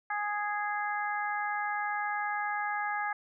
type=harmonic tone; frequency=414.8 Hz; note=G#4; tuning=2 cents flat; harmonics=2 / 3 / 4 / 5; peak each=-33 / -37 / -35 / -40 dBFS; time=0.1-3.13 s; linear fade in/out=5 ms; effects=none